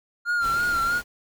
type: tone with vibrato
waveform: triangle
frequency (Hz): 1396.9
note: F6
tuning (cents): 0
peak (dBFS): -19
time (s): 0.25-1.02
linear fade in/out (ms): 50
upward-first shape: sine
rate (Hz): 3.1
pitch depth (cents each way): 49
type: noise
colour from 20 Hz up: pink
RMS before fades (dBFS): -36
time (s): 0.4-1.04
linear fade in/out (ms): 50
effects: none